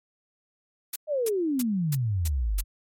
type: noise bursts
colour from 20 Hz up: blue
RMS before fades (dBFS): -30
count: 6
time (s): 0.93-2.61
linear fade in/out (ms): 5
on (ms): 30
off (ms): 300
type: exponential sweep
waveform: sine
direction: down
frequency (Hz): 632 to 41.92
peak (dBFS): -23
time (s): 1.07-2.64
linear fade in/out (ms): 50
effects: MP3 64 kbps